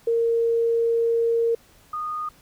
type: tone pair in turn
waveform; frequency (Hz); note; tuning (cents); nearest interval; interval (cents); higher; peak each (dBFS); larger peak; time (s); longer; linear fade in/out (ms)
sine; 462.3 / 1231; A#4 / D#6; -14 / -19; octave + perfect fourth; 1695; second; -18 / -26; first; 0.07-1.55 / 1.93-2.29; first; 5
effects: pink hiss -55 dBFS RMS until 2.41 s